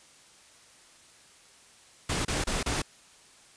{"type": "noise bursts", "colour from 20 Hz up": "pink", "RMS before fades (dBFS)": -29, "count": 4, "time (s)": [2.09, 2.82], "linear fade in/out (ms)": 5, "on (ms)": 160, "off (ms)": 30, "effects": ["white hiss -56 dBFS RMS until 3.56 s", "resampled to 22050 Hz"]}